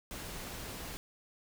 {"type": "noise", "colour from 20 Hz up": "pink", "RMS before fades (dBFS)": -43, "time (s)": [0.11, 0.97], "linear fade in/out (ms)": 0, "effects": []}